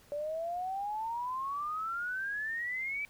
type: exponential sweep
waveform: sine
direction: up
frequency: 575 to 2331 Hz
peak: -33 dBFS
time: 0.12-3.05 s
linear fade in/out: 0 ms
effects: pink hiss -61 dBFS RMS until 3.09 s